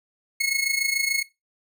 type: tone with amplitude modulation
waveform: sawtooth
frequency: 2179 Hz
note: C#7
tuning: 30 cents flat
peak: -15 dBFS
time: 0.4-1.23 s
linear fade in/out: 10 ms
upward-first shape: sine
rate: 26.9 Hz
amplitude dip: 70%
effects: noise-tail reverb RT60 0.2 s tail -18 dB re dry